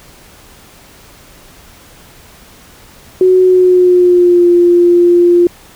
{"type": "tone with pitch glide", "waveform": "sine", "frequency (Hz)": [370, 349.2], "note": ["F#4", "F4"], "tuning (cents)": [0, 0], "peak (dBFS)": -4, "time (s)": [3.21, 5.47], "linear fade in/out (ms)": 2, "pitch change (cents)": -100, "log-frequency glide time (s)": [3.42, 4.47], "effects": ["pink hiss -40 dBFS RMS until 5.75 s"]}